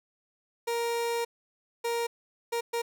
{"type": "tone bursts at uneven times", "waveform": "30% pulse", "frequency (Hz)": 468.4, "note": "A#4", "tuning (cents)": 8, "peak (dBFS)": -25, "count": 4, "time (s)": [[0.67, 1.25], [1.84, 2.07], [2.52, 2.61], [2.73, 2.82]], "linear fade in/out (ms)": 10, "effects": []}